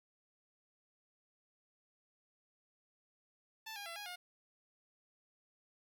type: tone with pitch steps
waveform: 10% pulse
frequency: 881 / 812 / 675 / 824 / 715 Hz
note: A5 / G#5 / E5 / G#5 / F5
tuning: +2 / -39 / +41 / -14 / +41 cents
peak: -36 dBFS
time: 3.66-4.16 s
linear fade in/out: 10 ms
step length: 100 ms
effects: none